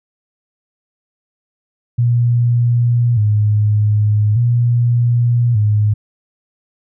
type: tone with vibrato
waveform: sine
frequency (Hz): 112.4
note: A2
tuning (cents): +37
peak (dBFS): -10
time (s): 1.98-5.94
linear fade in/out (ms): 10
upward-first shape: square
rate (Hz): 0.42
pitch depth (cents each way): 110
effects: none